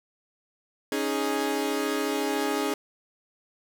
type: chord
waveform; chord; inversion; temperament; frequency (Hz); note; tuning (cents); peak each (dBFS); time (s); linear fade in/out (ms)
sawtooth; C# suspended second; none; equal; 277.2 / 311.1 / 415.3; C#4 / D#4 / G#4; 0 / 0 / 0; -26 / -27 / -25; 0.92-2.74; 2
effects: none